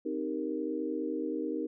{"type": "chord", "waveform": "sine", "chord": "C minor seventh", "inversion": "none", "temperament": "equal", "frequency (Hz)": [261.6, 311.1, 392, 466.2], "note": ["C4", "Eb4", "G4", "Bb4"], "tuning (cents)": [0, 0, 0, 0], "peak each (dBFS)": [-38, -34, -39, -37], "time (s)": [0.05, 1.67], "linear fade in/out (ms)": 10, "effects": []}